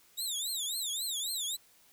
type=tone with vibrato; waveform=20% pulse; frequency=3729 Hz; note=A#7; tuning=in tune; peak=-27 dBFS; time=0.17-1.57 s; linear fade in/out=20 ms; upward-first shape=triangle; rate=3.7 Hz; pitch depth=240 cents each way; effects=white hiss -63 dBFS RMS until 1.92 s